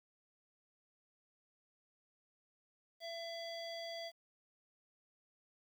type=tone with low-pass filter; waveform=square; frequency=671 Hz; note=E5; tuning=31 cents sharp; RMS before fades=-45 dBFS; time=3-4.12 s; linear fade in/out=50 ms; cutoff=4200 Hz; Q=9.7; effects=11-bit